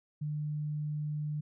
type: tone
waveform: sine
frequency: 150 Hz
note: D3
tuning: 37 cents sharp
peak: -32 dBFS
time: 0.21-1.41 s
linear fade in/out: 10 ms
effects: none